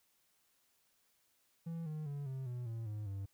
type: tone with pitch steps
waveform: triangle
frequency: 166 / 153.99 / 142.85 / 132.52 / 122.93 / 114.04 / 105.79 / 98.14 Hz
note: E3 / D#3 / D3 / C3 / B2 / A#2 / G#2 / G2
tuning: +12 / -18 / -48 / +22 / -8 / -38 / +32 / +2 cents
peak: -37 dBFS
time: 1.66-3.26 s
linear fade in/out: 10 ms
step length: 200 ms
effects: white hiss -75 dBFS RMS until 3.33 s